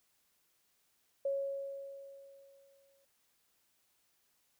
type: tone with exponential decay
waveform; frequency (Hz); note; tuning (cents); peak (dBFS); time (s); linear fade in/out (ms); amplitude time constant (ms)
sine; 552; C#5; -7; -30; 1.25-3.05; 5; 390
effects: white hiss -75 dBFS RMS until 4.59 s